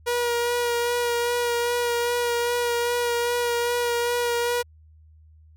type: tone with vibrato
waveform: sawtooth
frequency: 478.6 Hz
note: A#4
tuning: 46 cents sharp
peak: -18 dBFS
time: 0.06-4.63 s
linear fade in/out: 20 ms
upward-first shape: sine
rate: 2.5 Hz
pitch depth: 18 cents each way
effects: added 78 Hz sine -49 dBFS peak until 5.56 s